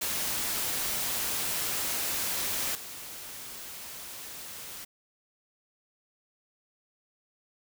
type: noise with level steps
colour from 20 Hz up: white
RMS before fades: -31 / -42 dBFS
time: 0.01-4.85 s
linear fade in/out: 10 ms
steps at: 2.75 s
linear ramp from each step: 2 ms
effects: none